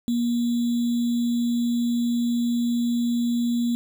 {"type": "tone with sample-and-hold", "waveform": "sine", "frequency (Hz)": 237.7, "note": "A#3", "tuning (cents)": 34, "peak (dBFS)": -20, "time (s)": [0.08, 3.75], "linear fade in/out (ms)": 0, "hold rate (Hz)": 3675, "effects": []}